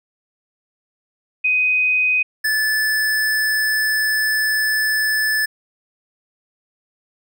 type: tone pair in turn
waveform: sine / square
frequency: 2504 / 1739 Hz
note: D#7 / A6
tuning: +10 / -21 cents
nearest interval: tritone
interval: 631 cents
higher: first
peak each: -14 / -17 dBFS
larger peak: first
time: 1.44-2.23 / 2.44-5.46 s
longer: second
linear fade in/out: 10 ms
effects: none